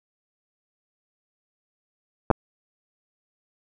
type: clicks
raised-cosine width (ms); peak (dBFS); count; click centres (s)
1; -3; 2; 2.303 / 2.312
effects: none